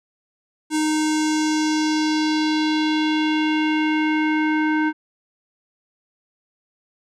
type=tone with low-pass filter sweep; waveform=square; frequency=308.9 Hz; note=D#4; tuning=12 cents flat; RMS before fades=-20 dBFS; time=0.7-4.93 s; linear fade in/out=50 ms; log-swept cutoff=8700 to 1700 Hz; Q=2.3; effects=none